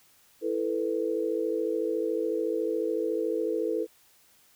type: chord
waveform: sine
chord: E suspended fourth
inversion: none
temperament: equal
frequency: 329.6 / 440 / 493.9 Hz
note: E4 / A4 / B4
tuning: 0 / 0 / 0 cents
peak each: -31 / -29 / -31 dBFS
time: 0.41-3.87 s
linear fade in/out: 50 ms
effects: white hiss -61 dBFS RMS until 4.55 s